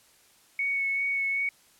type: tone with vibrato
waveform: sine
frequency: 2217 Hz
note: C#7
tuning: in tune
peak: -25 dBFS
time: 0.59-1.49 s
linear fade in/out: 2 ms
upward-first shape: sine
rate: 2.6 Hz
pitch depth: 14 cents each way
effects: white hiss -60 dBFS RMS until 1.79 s + low-pass 12000 Hz 12 dB/octave